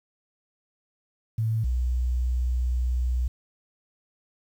sine tone pair in turn, 111.6 / 61.77 Hz, A2 / B1, +25 / +1 cents, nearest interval minor seventh, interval 1024 cents, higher first, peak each -22 dBFS, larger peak neither, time 1.38-1.64 / 1.64-3.28 s, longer second, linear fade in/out 5 ms, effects 9-bit

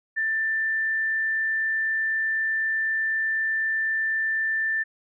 sine tone, 1776 Hz, A6, 16 cents sharp, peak -22 dBFS, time 0.16-4.84 s, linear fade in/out 20 ms, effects none

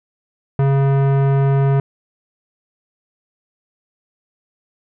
sine tone with tanh clipping, 137.5 Hz, C#3, 14 cents flat, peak -14 dBFS, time 0.59-1.8 s, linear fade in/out 2 ms, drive 18 dB, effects none

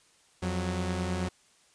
sawtooth tone pair together, 87.31 / 183.88 Hz, F2 / F#3, 0 / -10 cents, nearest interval octave + minor second, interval 1290 cents, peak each -28 dBFS, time 0.42-1.29 s, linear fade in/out 10 ms, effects white hiss -63 dBFS RMS until 1.74 s + resampled to 22050 Hz

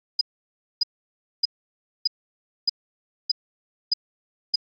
sine tone bursts, 4961 Hz, D#8, 6 cents flat, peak -16 dBFS, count 8, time 0.19-4.558 s, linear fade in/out 5 ms, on 21 ms, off 600 ms, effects Opus 48 kbps

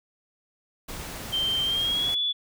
pink noise, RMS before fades -37 dBFS, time 0.88-2.15 s, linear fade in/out 10 ms
sine tone with pitch glide, 3136 to 3440 Hz, G7 to A7, 0 to -40 cents, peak -23 dBFS, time 1.32-2.33 s, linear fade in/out 20 ms, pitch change +160 cents, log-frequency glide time 1.64-2.19 s
effects none

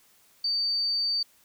sine tone, 4600 Hz, D8, 37 cents flat, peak -24 dBFS, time 0.44-1.23 s, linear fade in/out 5 ms, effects white hiss -61 dBFS RMS until 1.44 s

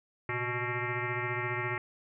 sine tone with frequency modulation, 1108.7 Hz, C#6, in tune, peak -30 dBFS, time 0.29-1.78 s, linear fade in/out 2 ms, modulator 248 Hz, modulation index 4.7, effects none

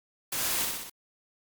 white noise with echo, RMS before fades -31 dBFS, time 0.32-0.65 s, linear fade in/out 5 ms, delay 62 ms, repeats 4, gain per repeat -3 dB, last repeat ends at 0.898 s, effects Opus 48 kbps

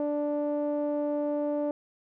sawtooth tone with low-pass filter, 293.7 Hz, D4, in tune, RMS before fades -29 dBFS, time 0-1.71 s, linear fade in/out 0 ms, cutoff 630 Hz, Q 2.9, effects none

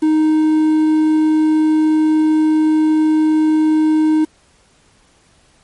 triangle tone with quantisation, 311.1 Hz, D#4, in tune, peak -8 dBFS, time 0.02-4.25 s, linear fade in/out 10 ms, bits 6, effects pink hiss -53 dBFS RMS until 5.63 s + MP3 48 kbps

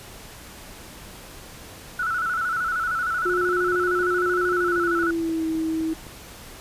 sine tone with vibrato, 1396.9 Hz, F6, in tune, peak -22 dBFS, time 1.99-5.11 s, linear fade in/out 5 ms, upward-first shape square, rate 13 Hz, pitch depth 81 cents each way
sine tone with pitch glide, 358.2 to 321 Hz, F4 to E4, +44 to -46 cents, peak -22 dBFS, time 3.25-5.94 s, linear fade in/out 10 ms, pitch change -190 cents, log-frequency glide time 4.51-5.46 s
click train, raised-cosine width 2 ms, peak -27 dBFS, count 11, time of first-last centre 3.49-6.067 s, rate 3.88 Hz
effects pink hiss -42 dBFS RMS until 6.6 s + resampled to 32000 Hz

